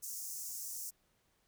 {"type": "high-pass noise", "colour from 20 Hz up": "pink", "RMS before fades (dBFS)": -43, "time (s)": [0.02, 0.91], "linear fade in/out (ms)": 20, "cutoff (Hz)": 5700, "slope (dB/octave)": 48, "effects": ["pink hiss -75 dBFS RMS until 1.47 s"]}